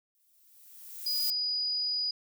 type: noise with exponential growth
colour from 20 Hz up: violet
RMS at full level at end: -32 dBFS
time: 0.15-1.3 s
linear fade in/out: 0 ms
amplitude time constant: 250 ms
type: tone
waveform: sine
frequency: 4929 Hz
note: D#8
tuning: 17 cents flat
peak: -28 dBFS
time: 1.06-2.11 s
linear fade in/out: 5 ms
effects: none